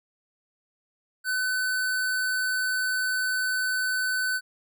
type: tone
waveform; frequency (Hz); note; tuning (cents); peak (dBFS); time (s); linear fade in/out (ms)
square; 1510; F#6; +35; -25; 1.24-4.41; 50
effects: none